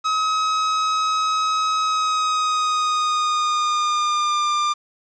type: tone with pitch glide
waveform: 45% pulse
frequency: 1274 to 1195.6 Hz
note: D#6 to D6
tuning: +41 to +31 cents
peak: -18 dBFS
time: 0.04-4.74 s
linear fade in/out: 20 ms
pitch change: -110 cents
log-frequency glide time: 1.82-4.52 s
effects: resampled to 16000 Hz + 8-bit